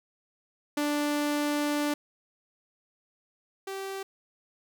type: tone pair in turn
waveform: sawtooth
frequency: 293.7 / 388.3 Hz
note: D4 / G4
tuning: 0 / -16 cents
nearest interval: perfect fourth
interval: 484 cents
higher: second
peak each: -22 / -30 dBFS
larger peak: first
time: 0.77-1.94 / 3.67-4.03 s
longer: first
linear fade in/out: 5 ms
effects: none